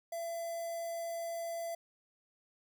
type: tone with notch filter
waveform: square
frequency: 673 Hz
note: E5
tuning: 36 cents sharp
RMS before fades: -39 dBFS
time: 0.12-1.75 s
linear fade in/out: 5 ms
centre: 2800 Hz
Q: 0.62
effects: none